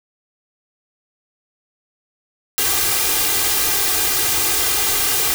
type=noise with comb filter; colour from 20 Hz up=white; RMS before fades=-18 dBFS; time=2.58-5.34 s; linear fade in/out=0 ms; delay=2.5 ms; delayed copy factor=+0.8; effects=none